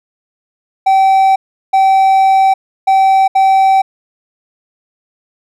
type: tone bursts at uneven times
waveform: triangle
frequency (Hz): 771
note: G5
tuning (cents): -29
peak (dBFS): -4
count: 4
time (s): 0.86-1.36 / 1.73-2.54 / 2.87-3.28 / 3.35-3.82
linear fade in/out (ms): 10
effects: none